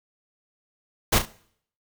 pink noise with echo, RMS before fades -19 dBFS, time 1.12-1.19 s, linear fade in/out 10 ms, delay 34 ms, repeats 2, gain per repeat -9 dB, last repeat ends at 1.258 s, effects noise-tail reverb RT60 0.6 s tail -20 dB re dry

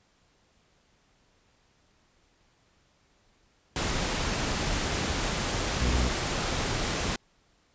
pink noise, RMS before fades -29 dBFS, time 3.76-7.16 s, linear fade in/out 2 ms
harmonic tone, 61.74 Hz, B1, in tune, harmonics 1 / 2 / 3 / 4 / 5 / 6 / 7 / 8, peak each -24 / -35 / -37 / -35 / -45 / -50 / -42 / -51 dBFS, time 5.79-6.12 s, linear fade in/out 50 ms
effects pink hiss -66 dBFS RMS until 7.74 s + resampled to 16000 Hz

